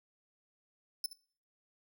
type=tone with echo; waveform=sawtooth; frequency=5274 Hz; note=E8; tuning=in tune; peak=-29 dBFS; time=1.04-1.06 s; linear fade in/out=2 ms; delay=71 ms; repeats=1; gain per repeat=-14 dB; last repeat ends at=1.131 s; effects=noise-tail reverb RT60 0.5 s tail -23 dB re dry